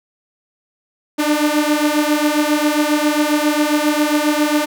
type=beating tone pair; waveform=sawtooth; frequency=295.5 / 302.9 Hz; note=D4 / D#4; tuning=+11 / -46 cents; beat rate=7.4 Hz; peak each=-13 dBFS; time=1.18-4.66 s; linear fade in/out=20 ms; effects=none